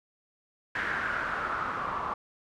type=noise with low-pass filter sweep; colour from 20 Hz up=white; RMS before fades=-32 dBFS; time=0.75-2.14 s; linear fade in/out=5 ms; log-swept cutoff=1700 to 1100 Hz; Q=5.3; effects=none